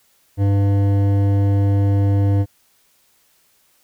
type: tone with hard clipping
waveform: sine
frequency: 99.7 Hz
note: G2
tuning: 30 cents sharp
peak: -15 dBFS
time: 0.37-2.46 s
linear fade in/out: 50 ms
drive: 12 dB
effects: white hiss -59 dBFS RMS until 3.83 s